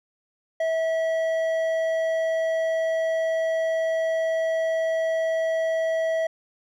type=tone with hard clipping; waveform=triangle; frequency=649 Hz; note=E5; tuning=27 cents flat; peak=-23 dBFS; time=0.6-6.27 s; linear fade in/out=5 ms; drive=10 dB; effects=none